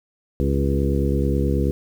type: harmonic tone with a mistuned harmonic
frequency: 69.3 Hz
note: C#2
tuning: in tune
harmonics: 1 / 2 / 3 / 4 / 5 / 6 / 7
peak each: -21 / -24 / -26 / -27 / -28 / -29 / -29 dBFS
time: 0.4-1.71 s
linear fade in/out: 0 ms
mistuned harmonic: 6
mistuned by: -30 cents
effects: 8-bit